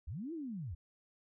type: linear two-way sweep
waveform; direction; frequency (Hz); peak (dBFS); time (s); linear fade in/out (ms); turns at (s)
sine; up then down; 55 to 345.4 to 67.3; -39; 0.07-0.75; 10; 0.33
effects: none